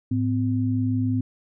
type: tone pair together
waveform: sine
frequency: 107.38 / 255.6 Hz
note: A2 / C4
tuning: -42 / -40 cents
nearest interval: octave + minor third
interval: 1502 cents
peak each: -23 dBFS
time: 0.11-1.21 s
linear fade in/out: 5 ms
effects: none